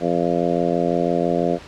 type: harmonic tone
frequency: 86 Hz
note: F2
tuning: 26 cents flat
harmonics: 2 / 3 / 4 / 5 / 6 / 7 / 8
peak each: -25 / -25 / -25 / -25 / -25 / -25 / -25 dBFS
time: 0-1.59 s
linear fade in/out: 50 ms
effects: pink hiss -41 dBFS RMS until 1.67 s + low-pass 5000 Hz 12 dB/octave